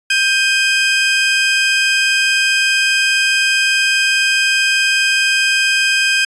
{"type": "tone pair together", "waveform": "30% pulse", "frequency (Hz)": [1581.2, 2505], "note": ["G6", "D#7"], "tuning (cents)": [15, 11], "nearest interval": "minor sixth", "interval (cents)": 796, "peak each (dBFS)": -12, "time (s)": [0.1, 6.25], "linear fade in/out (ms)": 5, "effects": ["resampled to 22050 Hz"]}